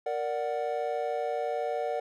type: chord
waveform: triangle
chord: Bb augmented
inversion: none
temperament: equal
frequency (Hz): 466.2 / 587.3 / 740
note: Bb4 / D5 / F#5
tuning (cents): 0 / 0 / 0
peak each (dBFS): -31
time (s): 0.06-2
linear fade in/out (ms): 5
effects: none